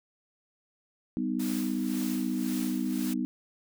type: chord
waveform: sine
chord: G augmented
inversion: none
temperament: equal with one note detuned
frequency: 196 / 250.8 / 311.1 Hz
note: G3 / B3 / D#4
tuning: 0 / +27 / 0 cents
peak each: -33 / -30 / -33 dBFS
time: 1.17-3.25 s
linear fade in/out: 0 ms
type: noise with tremolo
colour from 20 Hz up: white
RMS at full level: -40 dBFS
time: 1.39-3.14 s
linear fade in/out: 10 ms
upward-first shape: sine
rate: 1.9 Hz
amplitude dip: 65%
effects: none